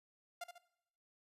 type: tone with echo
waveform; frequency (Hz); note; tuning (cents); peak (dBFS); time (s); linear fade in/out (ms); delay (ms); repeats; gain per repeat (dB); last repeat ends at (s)
sawtooth; 698.5; F5; 0; -38; 0.41-0.44; 5; 71; 2; -7; 0.582
effects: noise-tail reverb RT60 0.8 s tail -18 dB re dry + resampled to 32000 Hz